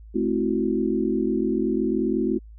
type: chord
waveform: sine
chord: F# half-diminished seventh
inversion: first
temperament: equal with one note detuned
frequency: 215.7 / 261.6 / 329.6 / 370 Hz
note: A3 / C4 / E4 / F#4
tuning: -34 / 0 / 0 / 0 cents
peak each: -26 dBFS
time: 0.14-2.39 s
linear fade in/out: 20 ms
effects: added 54 Hz sine -41 dBFS peak until 2.58 s